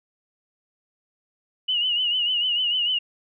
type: tone with vibrato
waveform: sine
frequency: 2926 Hz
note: F#7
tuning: 20 cents flat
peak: -20 dBFS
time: 1.68-2.99 s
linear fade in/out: 10 ms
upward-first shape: triangle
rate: 6.7 Hz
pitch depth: 85 cents each way
effects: none